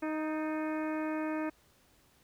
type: harmonic tone with a mistuned harmonic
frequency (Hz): 311.1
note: D#4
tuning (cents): 0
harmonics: 1 / 2 / 3 / 4 / 5 / 6 / 7 / 8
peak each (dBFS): -33 / -39 / -43 / -45 / -47 / -49 / -50 / -51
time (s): 0.02-1.5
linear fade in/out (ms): 10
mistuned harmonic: 6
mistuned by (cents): -63
effects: pink hiss -66 dBFS RMS until 2.23 s